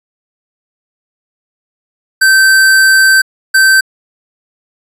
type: tone bursts at uneven times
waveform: square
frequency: 1551 Hz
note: G6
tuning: 19 cents flat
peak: -5 dBFS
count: 2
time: 2.21-3.22 / 3.54-3.81 s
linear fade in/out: 10 ms
effects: resampled to 32000 Hz